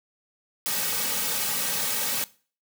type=noise with comb filter; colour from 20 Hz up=white; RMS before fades=-27 dBFS; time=0.66-2.24 s; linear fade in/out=0 ms; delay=2.9 ms; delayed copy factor=-1; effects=noise-tail reverb RT60 0.4 s tail -20 dB re dry + high-pass 150 Hz 12 dB/octave